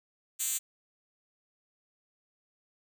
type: tone with high-pass filter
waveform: 5% pulse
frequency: 261.6 Hz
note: C4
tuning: in tune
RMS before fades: -32 dBFS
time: 0.39-0.59 s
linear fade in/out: 20 ms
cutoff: 7300 Hz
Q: 1.5
effects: none